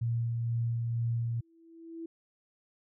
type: tone with tremolo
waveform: sine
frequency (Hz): 116.8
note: A#2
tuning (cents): +4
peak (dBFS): -27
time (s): 0.01-1.41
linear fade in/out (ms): 10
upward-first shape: sine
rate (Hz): 2.1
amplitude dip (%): 25
type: tone with exponential growth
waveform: sine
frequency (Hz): 330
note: E4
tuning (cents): +2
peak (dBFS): -36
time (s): 1.18-2.06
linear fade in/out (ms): 5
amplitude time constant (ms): 190
effects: none